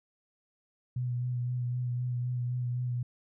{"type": "tone with vibrato", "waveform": "sine", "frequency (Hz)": 123.47, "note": "B2", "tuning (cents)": 0, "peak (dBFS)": -29, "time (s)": [0.96, 3.03], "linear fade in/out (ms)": 5, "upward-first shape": "sine", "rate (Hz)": 3.9, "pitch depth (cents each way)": 22, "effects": []}